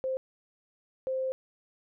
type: tone bursts at uneven times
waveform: sine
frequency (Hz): 523.3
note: C5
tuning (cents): 0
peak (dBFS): -28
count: 2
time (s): 0.04-0.17 / 1.07-1.32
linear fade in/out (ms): 0
effects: none